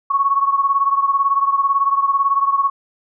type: beating tone pair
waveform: sine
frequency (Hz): 1104 / 1122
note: C#6 / C#6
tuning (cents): -7 / +21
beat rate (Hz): 18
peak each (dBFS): -15 / -19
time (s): 0.1-2.7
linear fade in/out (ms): 10
effects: none